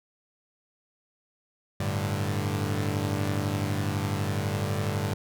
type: chord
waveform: sawtooth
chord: G suspended second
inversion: none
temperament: equal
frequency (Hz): 98 / 110 / 146.83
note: G2 / A2 / D3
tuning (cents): 0 / 0 / 0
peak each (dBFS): -25 / -28 / -28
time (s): 1.8-5.14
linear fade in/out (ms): 5
effects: none